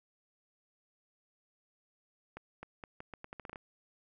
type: accelerating click train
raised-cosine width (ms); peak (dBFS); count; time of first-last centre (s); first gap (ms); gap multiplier
0.5; -29; 12; 2.37-3.558; 260; 0.8
effects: none

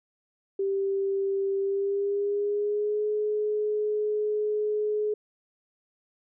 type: tone with pitch glide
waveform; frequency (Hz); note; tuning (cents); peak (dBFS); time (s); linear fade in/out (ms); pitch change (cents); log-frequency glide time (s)
sine; 392 to 422.6; G4 to G#4; 0 to +30; -24; 0.59-5.14; 5; +130; 1.59-3.05
effects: none

